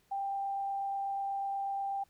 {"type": "tone with frequency modulation", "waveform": "sine", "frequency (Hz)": 790, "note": "G5", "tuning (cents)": 13, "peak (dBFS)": -32, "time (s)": [0.11, 2.04], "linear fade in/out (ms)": 10, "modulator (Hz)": 28.2, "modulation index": 0.22, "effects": ["pink hiss -70 dBFS RMS until 2.09 s"]}